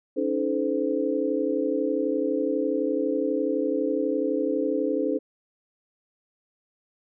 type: tone cluster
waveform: sine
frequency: 279 / 311 / 433.4 / 512 Hz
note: C#4 / D#4 / A4 / C5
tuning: +11 / -1 / -26 / -38 cents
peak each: -28 dBFS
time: 0.16-5.19 s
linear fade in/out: 20 ms
effects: none